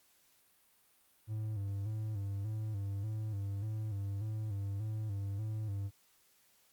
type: tone with vibrato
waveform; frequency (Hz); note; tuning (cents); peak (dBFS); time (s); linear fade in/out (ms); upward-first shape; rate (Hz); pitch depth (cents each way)
triangle; 103.83; G#2; 0; -33; 1.27-5.91; 50; square; 1.7; 75
effects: white hiss -69 dBFS RMS until 6.72 s + Opus 48 kbps